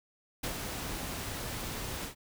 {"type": "noise with ADSR envelope", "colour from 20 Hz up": "pink", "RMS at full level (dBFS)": -34, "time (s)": [0.43, 2.15], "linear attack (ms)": 9, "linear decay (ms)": 88, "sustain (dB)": -4, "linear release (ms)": 100, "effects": []}